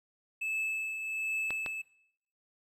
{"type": "tone with tremolo", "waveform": "triangle", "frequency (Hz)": 2614, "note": "E7", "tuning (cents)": -15, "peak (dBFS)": -28, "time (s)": [0.41, 1.82], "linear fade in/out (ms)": 10, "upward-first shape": "triangle", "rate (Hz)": 1.3, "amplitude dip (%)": 50}
{"type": "clicks", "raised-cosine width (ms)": 0.3, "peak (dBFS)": -21, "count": 2, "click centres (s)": [1.506, 1.662]}
{"effects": ["noise-tail reverb RT60 0.7 s tail -20 dB re dry"]}